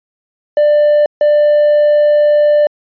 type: tone pair in turn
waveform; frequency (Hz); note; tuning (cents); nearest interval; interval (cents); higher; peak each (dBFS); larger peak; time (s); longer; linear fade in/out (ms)
triangle; 593 / 593; D5 / D5; +17 / +17; unison; 0; neither; -4; neither; 0.57-1.06 / 1.21-2.67; second; 2
effects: tanh soft clip ceiling 0 dBFS + resampled to 11025 Hz